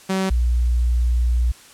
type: tone pair in turn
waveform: sawtooth / sine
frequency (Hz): 190.3 / 60.11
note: F#3 / B1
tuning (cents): +49 / -46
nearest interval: octave + minor sixth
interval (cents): 1995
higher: first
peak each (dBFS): -15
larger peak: neither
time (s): 0.09-0.3 / 0.3-1.52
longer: second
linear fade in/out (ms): 10
effects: white hiss -46 dBFS RMS until 1.73 s + low-pass 10000 Hz 12 dB/octave